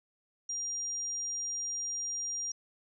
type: tone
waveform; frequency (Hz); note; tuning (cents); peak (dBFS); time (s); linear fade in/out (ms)
sine; 5700; F8; +34; -33; 0.49-2.52; 5
effects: none